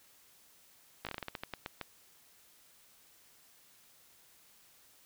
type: slowing click train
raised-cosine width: 0.3 ms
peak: -22 dBFS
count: 13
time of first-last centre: 1.05-1.813 s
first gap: 17 ms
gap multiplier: 1.22
effects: white hiss -63 dBFS RMS until 5.05 s